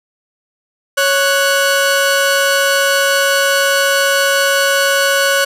sawtooth tone pair together, 554.4 / 1480 Hz, C#5 / F#6, 0 / 0 cents, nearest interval octave + perfect fourth, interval 1700 cents, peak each -10 dBFS, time 0.97-5.45 s, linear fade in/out 10 ms, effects resampled to 32000 Hz

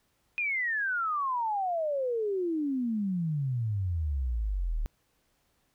sine exponential sweep, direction down, 2489 to 35.78 Hz, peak -27 dBFS, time 0.38-4.86 s, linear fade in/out 0 ms, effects pink hiss -72 dBFS RMS until 5.74 s

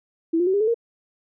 sine tone with pitch steps, 328.9 / 352.5 / 377.8 / 404.9 / 434 / 465.1 Hz, E4 / F4 / F#4 / G#4 / A4 / A#4, -4 / +16 / +36 / -44 / -24 / -4 cents, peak -17 dBFS, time 0.33-0.744 s, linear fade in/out 10 ms, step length 69 ms, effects none

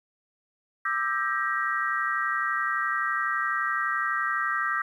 sine chord, E half-diminished seventh, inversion third, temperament just, 1186.7 / 1318.5 / 1582.2 / 1898.7 Hz, D6 / E6 / G6 / Bb6, +18 / 0 / +16 / +31 cents, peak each -30 dBFS, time 0.85-4.82 s, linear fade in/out 5 ms, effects 10-bit

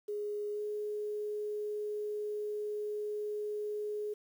sine tone with pitch glide, 415.6 to 419.7 Hz, G#4 to G#4, +1 to +18 cents, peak -34 dBFS, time 0.08-4.14 s, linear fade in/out 10 ms, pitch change +17 cents, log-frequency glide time 0.52-0.62 s, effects 10-bit

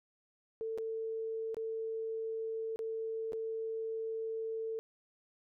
sine tone with dropouts, 446.7 Hz, A4, 26 cents sharp, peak -35 dBFS, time 0.61-4.79 s, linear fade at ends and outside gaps 0 ms, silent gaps 0.777-0.784 / 1.545-1.568 / 2.76-2.791 / 3.322-3.332 s, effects none

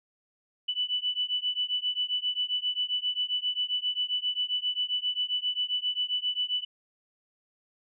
sine beating tone pair, 2974 / 2981.5 Hz, F#7 / F#7, +8 / +13 cents, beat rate 7.5 Hz, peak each -30 dBFS, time 0.68-6.65 s, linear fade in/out 10 ms, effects none

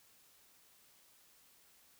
silence, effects white hiss -66 dBFS RMS until 1.99 s

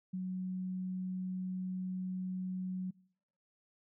sine tone, 185 Hz, F#3, in tune, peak -35 dBFS, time 0.13-2.91 s, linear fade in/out 10 ms, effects noise-tail reverb RT60 0.7 s tail -25 dB re dry

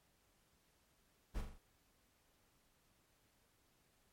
brown noise with echo, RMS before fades -40 dBFS, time 1.34-1.42 s, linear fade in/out 20 ms, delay 42 ms, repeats 4, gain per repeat -5 dB, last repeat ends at 1.588 s, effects pink hiss -75 dBFS RMS until 4.12 s + MP3 64 kbps

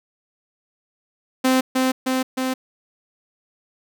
sawtooth tone with echo, 259.3 Hz, C4, 15 cents flat, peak -11 dBFS, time 1.44-1.61 s, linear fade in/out 10 ms, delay 310 ms, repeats 3, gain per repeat -2 dB, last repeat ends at 2.54 s, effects none

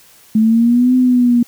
sine exponential two-way sweep, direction up then down, 215.8 to 255.4 to 237.8 Hz, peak -8 dBFS, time 0.35-1.43 s, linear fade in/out 5 ms, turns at 0.95 s, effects white hiss -46 dBFS RMS until 1.47 s

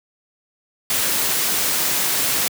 white noise, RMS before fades -20 dBFS, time 0.9-2.48 s, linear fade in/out 2 ms, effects high-pass 100 Hz 12 dB/octave

